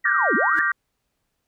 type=linear two-way sweep; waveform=sine; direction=down then up; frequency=1947 to 196 to 1947 Hz; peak=-21 dBFS; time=0.04-0.63 s; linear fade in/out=10 ms; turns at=0.35 s
type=chord; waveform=sine; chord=G minor seventh; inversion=second; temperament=just; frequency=1176 / 1411.2 / 1568 / 1881.6 Hz; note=D6 / F6 / G6 / Bb6; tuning=+2 / +18 / 0 / +16 cents; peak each=-25 / -26 / -22 / -24 dBFS; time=0.05-0.72 s; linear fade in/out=5 ms
type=tone with exponential growth; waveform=square; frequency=319.5 Hz; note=D#4; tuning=46 cents sharp; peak=-30 dBFS; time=0.49-0.59 s; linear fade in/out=0 ms; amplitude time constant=20 ms
effects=pink hiss -75 dBFS RMS until 1.47 s